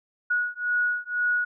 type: beating tone pair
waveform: sine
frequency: 1457 / 1459 Hz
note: F#6 / F#6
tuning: -27 / -25 cents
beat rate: 2 Hz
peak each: -26 dBFS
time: 0.3-1.45 s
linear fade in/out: 10 ms
effects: none